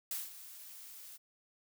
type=noise with ADSR envelope; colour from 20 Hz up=blue; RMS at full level=-37 dBFS; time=0.11-1.18 s; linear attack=3 ms; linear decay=180 ms; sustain=-14 dB; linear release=24 ms; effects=none